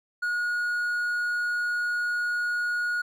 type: tone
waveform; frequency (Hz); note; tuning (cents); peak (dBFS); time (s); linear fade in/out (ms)
triangle; 1446; F#6; -40; -23; 0.22-3.02; 10
effects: none